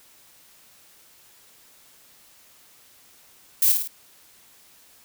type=noise with echo; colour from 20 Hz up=violet; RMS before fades=-18 dBFS; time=3.62-3.72 s; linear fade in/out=2 ms; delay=52 ms; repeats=3; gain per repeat=-5 dB; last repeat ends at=3.876 s; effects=white hiss -54 dBFS RMS until 5.04 s